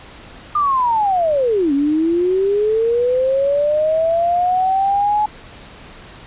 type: linear two-way sweep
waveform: sine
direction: down then up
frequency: 1217 to 274.4 to 852 Hz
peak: -13 dBFS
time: 0.55-5.26 s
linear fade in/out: 5 ms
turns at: 1.73 s
effects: pink hiss -39 dBFS RMS until 6.26 s + resampled to 8000 Hz